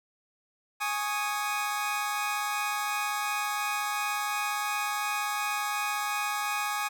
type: chord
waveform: 25% pulse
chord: Ab suspended fourth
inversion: none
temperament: equal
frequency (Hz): 830.6 / 1108.7 / 1244.5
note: Ab5 / Db6 / Eb6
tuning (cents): 0 / 0 / 0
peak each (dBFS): -28 / -32 / -29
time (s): 0.8-6.89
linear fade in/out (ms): 20
effects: none